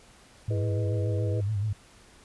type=tone with vibrato; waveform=sine; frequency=103.83 Hz; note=G#2; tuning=in tune; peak=-25 dBFS; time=0.48-1.73 s; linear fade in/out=5 ms; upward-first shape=sine; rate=7 Hz; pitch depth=96 cents each way
type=chord; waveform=sine; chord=E major seventh; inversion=none; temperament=equal; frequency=329.6 / 415.3 / 493.9 / 622.3 Hz; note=E4 / G#4 / B4 / D#5; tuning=0 / 0 / 0 / 0 cents; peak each=-37 / -38 / -35 / -40 dBFS; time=0.5-1.41 s; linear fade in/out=10 ms
effects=pink hiss -55 dBFS RMS until 2.24 s + resampled to 24000 Hz